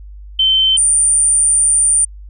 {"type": "tone pair in turn", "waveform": "sine", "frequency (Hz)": [3088, 9074], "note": ["G7", "C#9"], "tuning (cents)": [-27, 39], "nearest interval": "octave + perfect fifth", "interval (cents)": 1866, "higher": "second", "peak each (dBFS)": -9, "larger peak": "neither", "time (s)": [[0.39, 0.77], [0.77, 2.05]], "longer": "second", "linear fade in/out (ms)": 5, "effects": ["added 50 Hz sine -31 dBFS peak until 2.29 s"]}